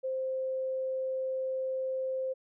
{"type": "tone", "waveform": "sine", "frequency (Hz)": 523.3, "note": "C5", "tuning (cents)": 0, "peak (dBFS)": -30, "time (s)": [0.03, 2.34], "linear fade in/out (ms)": 20, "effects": []}